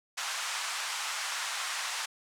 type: band-pass noise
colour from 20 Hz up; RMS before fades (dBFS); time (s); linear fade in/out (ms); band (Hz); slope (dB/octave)
pink; -35; 0.17-2.06; 10; 920 to 9100; 24
effects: none